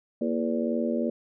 harmonic tone with a mistuned harmonic, 82.7 Hz, E2, 6 cents sharp, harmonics 3 / 4 / 5 / 6 / 7, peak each -27 / -32 / -34 / -33 / -32 dBFS, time 0.21-1.1 s, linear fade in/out 5 ms, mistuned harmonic 3, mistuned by -92 cents, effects none

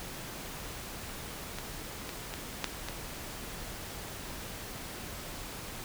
clicks, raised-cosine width 0.2 ms, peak -20 / -21 / -19 / -11 / -19 / -27 dBFS, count 6, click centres 1.586 / 2.092 / 2.339 / 2.643 / 2.886 / 4.083 s, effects pink hiss -42 dBFS RMS until 5.84 s

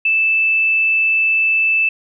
sine tone, 2636 Hz, E7, 1 cent flat, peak -12 dBFS, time 0.05-1.89 s, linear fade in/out 5 ms, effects none

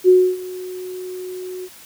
sine tone with ADSR envelope, 367.3 Hz, F#4, 13 cents flat, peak -6 dBFS, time 0.04-1.69 s, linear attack 45 ms, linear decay 280 ms, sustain -21 dB, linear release 49 ms, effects white hiss -43 dBFS RMS until 1.85 s

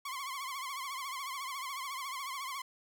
sawtooth tone with vibrato, 1077 Hz, C6, 50 cents sharp, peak -34 dBFS, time 0.05-2.62 s, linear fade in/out 5 ms, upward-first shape triangle, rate 14 Hz, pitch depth 120 cents each way, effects none

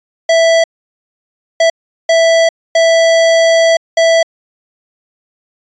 square tone bursts at uneven times, 659.3 Hz, E5, in tune, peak -7 dBFS, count 5, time 0.29-0.64 / 1.6-1.7 / 2.09-2.49 / 2.75-3.77 / 3.97-4.23 s, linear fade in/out 5 ms, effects resampled to 16000 Hz

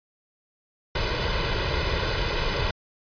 pink noise with comb filter, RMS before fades -25 dBFS, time 0.95-2.71 s, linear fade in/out 5 ms, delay 2 ms, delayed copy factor +0.65, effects resampled to 11025 Hz

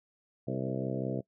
harmonic tone with a mistuned harmonic, 65.3 Hz, C2, 3 cents flat, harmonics 2 / 3 / 4 / 5 / 6 / 7 / 8 / 9 / 10, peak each -36 / -38 / -39 / -40 / -41 / -41 / -42 / -43 / -43 dBFS, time 0.47-1.21 s, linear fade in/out 10 ms, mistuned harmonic 7, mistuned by +26 cents, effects noise-tail reverb RT60 0.1 s tail -21 dB re dry

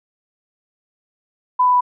sine tone with pitch steps, 1000 / 994.2 / 988.5 Hz, B5 / B5 / B5, +21 / +11 / +1 cents, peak -11 dBFS, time 1.59-1.809 s, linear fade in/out 10 ms, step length 73 ms, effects none

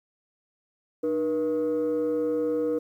sine tone pair together, 304 / 480.1 Hz, D#4 / B4, -40 / -49 cents, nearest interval minor sixth, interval 791 cents, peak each -26 / -23 dBFS, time 1.03-2.79 s, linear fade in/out 10 ms, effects tanh soft clip ceiling -20 dBFS + 10-bit

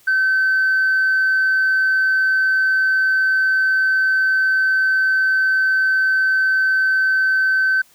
sine tone, 1536 Hz, G6, 36 cents flat, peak -12 dBFS, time 0.07-7.82 s, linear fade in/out 10 ms, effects tanh soft clip ceiling -11 dBFS + white hiss -53 dBFS RMS until 7.94 s

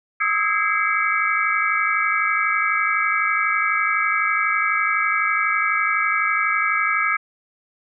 sine tone cluster, 1251 / 1303 / 1641 / 2088 / 2281 Hz, D#6 / E6 / G#6 / C7 / C#7, +9 / -20 / -21 / -4 / +49 cents, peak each -24 dBFS, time 0.2-7.17 s, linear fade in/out 10 ms, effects none

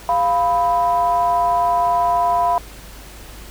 triangle ring-modulated tone, 146.83 Hz, D3, in tune, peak -9 dBFS, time 0.09-2.58 s, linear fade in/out 0 ms, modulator 844 Hz, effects added 50 Hz sine -38 dBFS peak until 3.5 s + pink hiss -40 dBFS RMS until 3.5 s

